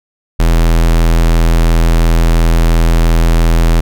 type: tone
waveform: square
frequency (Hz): 41.45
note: E1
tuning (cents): +10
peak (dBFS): -7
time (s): 0.39-3.81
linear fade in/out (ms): 10
effects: none